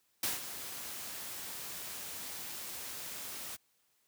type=noise with ADSR envelope; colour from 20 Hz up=white; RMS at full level=-32 dBFS; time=0.23-3.57 s; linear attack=4 ms; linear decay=160 ms; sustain=-11 dB; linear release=21 ms; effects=white hiss -74 dBFS RMS until 4.07 s + high-pass 60 Hz 12 dB/octave